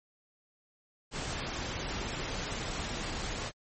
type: noise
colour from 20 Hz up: pink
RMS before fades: -36 dBFS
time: 1.11-3.52 s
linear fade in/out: 50 ms
effects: MP3 32 kbps